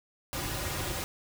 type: noise with comb filter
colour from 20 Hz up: pink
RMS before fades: -34 dBFS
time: 0.33-1.04 s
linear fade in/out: 0 ms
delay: 4.5 ms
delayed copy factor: -0.55
effects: none